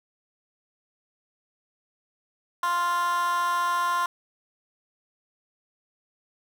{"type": "tone with high-pass filter", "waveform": "15% pulse", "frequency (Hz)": 349.2, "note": "F4", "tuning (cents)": 0, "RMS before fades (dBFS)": -25, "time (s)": [2.63, 4.06], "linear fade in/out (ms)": 2, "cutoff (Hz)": 1100, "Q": 4.8, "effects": []}